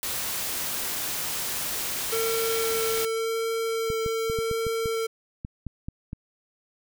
white noise, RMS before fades -30 dBFS, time 0.03-3.05 s, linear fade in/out 0 ms
square tone with vibrato, 451.5 Hz, A4, 45 cents sharp, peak -26 dBFS, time 2.12-5.07 s, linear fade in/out 10 ms, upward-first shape sine, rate 0.89 Hz, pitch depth 8 cents each way
clicks, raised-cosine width 5 ms, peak -21 dBFS, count 11, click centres 3.902 / 4.062 / 4.299 / 4.388 / 4.513 / 4.667 / 4.858 / 5.449 / 5.667 / 5.885 / 6.131 s
effects none

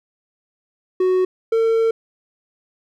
triangle tone pair in turn, 370 / 452.2 Hz, F#4 / A4, 0 / +47 cents, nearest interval minor third, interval 347 cents, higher second, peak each -12 dBFS, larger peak neither, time 1-1.25 / 1.52-1.91 s, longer second, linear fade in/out 5 ms, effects none

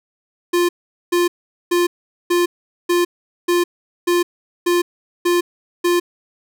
square tone bursts, 350 Hz, F4, 4 cents sharp, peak -14 dBFS, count 10, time 0.53-6 s, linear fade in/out 10 ms, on 160 ms, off 430 ms, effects none

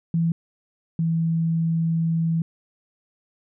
sine tone pair in turn, 166.2 / 164.29 Hz, E3 / E3, +15 / -6 cents, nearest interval unison, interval 21 cents, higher first, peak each -18 / -19 dBFS, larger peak first, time 0.14-0.32 / 0.99-2.42 s, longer second, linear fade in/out 2 ms, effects none

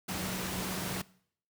sine tone in noise, 185 Hz, F#3, in tune, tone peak -38 dBFS, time 0.08-1.02 s, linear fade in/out 10 ms, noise pink, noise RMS -36 dBFS, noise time 0.08-1.02 s, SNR -5 dB, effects noise-tail reverb RT60 0.6 s tail -21 dB re dry + high-pass 80 Hz 12 dB/octave

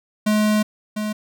square tone pair in turn, 212.5 / 212.5 Hz, G#3 / G#3, +40 / +40 cents, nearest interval unison, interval 0 cents, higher neither, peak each -16 / -23 dBFS, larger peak first, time 0.26-0.63 / 0.96-1.13 s, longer first, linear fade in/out 10 ms, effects none

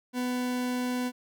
40% pulse tone, 249 Hz, B3, 14 cents sharp, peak -27 dBFS, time 0.13-1.12 s, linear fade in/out 50 ms, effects none

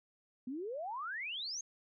sine exponential sweep, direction up, 240 to 6610 Hz, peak -38 dBFS, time 0.47-1.61 s, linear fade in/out 5 ms, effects none

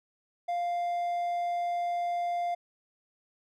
triangle tone, 698.5 Hz, F5, in tune, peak -26 dBFS, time 0.48-2.55 s, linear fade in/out 10 ms, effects none

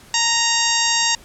harmonic tone with a mistuned harmonic, 932.3 Hz, A#5, in tune, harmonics 1 / 2 / 3 / 4 / 5 / 6 / 7 / 8, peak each -24 / -24 / -24 / -24 / -24 / -24 / -24 / -24 dBFS, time 0.14-1.15 s, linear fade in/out 2 ms, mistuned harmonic 1, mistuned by -27 cents, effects pink hiss -46 dBFS RMS until 1.24 s + low-pass 12000 Hz 12 dB/octave

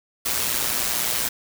white noise with amplitude modulation, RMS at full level -21 dBFS, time 0.25-1.29 s, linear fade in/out 10 ms, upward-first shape sine, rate 120 Hz, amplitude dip 65%, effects none

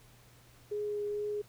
sine tone with vibrato, 415.3 Hz, G#4, in tune, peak -32 dBFS, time 0.71-1.42 s, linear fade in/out 10 ms, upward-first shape triangle, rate 2.2 Hz, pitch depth 11 cents each way, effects added 120 Hz sine -61 dBFS peak until 1.48 s + pink hiss -61 dBFS RMS until 1.48 s

